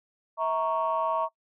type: chord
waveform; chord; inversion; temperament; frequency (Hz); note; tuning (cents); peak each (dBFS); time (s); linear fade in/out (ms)
sine; A# diminished; second; equal with one note detuned; 647.9 / 932.3 / 1108.7; E5 / A#5 / C#6; -30 / 0 / 0; -28; 0.37-1.29; 50
effects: noise-tail reverb RT60 0.1 s tail -23 dB re dry + tanh soft clip ceiling -17 dBFS